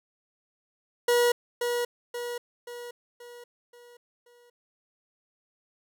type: tone with echo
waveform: 40% pulse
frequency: 481.6 Hz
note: B4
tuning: 44 cents flat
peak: -19 dBFS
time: 1.08-1.32 s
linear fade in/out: 5 ms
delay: 530 ms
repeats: 6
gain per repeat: -6 dB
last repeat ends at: 4.5 s
effects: none